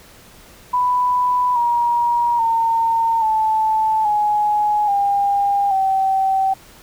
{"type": "tone with pitch steps", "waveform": "sine", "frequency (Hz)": [992, 951, 911.8, 874.1, 838, 803.4, 770.3], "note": ["B5", "A#5", "A#5", "A5", "G#5", "G5", "G5"], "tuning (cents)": [7, 34, -39, -12, 15, 42, -30], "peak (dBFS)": -14, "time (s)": [0.73, 6.54], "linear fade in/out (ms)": 10, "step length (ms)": 830, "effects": ["pink hiss -45 dBFS RMS until 6.82 s"]}